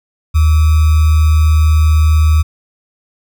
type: tone with sample-and-hold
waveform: sine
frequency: 77.78 Hz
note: D#2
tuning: in tune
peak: -6 dBFS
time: 0.34-2.43 s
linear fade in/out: 20 ms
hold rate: 1225 Hz
effects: none